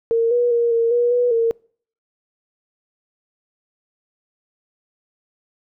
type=tone with pitch steps; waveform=sine; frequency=459.5 / 483.3 / 470.5 / 461.4 / 480.3 / 488.2 / 459 Hz; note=A#4 / B4 / A#4 / A#4 / B4 / B4 / A#4; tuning=-25 / -38 / +16 / -18 / -48 / -20 / -27 cents; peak=-14 dBFS; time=0.11-1.51 s; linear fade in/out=0 ms; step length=200 ms; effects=noise-tail reverb RT60 0.5 s tail -26 dB re dry